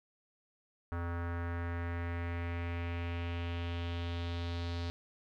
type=tone with low-pass filter sweep; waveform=square; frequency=85.7 Hz; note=F2; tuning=32 cents flat; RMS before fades=-37 dBFS; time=0.92-4.9 s; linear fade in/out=0 ms; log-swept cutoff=1400 to 4300 Hz; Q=2.8; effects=12-bit